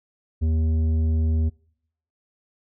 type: tone with tanh clipping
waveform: triangle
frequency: 79.7 Hz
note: D#2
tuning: 42 cents sharp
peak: -20 dBFS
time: 0.41-1.5 s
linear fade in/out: 20 ms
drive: 13 dB
effects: noise-tail reverb RT60 0.7 s tail -26 dB re dry